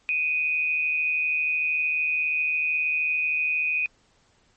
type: tone with amplitude modulation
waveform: sine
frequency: 2489 Hz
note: D#7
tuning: in tune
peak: -19 dBFS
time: 0.09-3.86 s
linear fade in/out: 0 ms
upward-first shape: sine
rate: 153 Hz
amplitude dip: 55%
effects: pink hiss -63 dBFS RMS until 4.56 s + MP3 32 kbps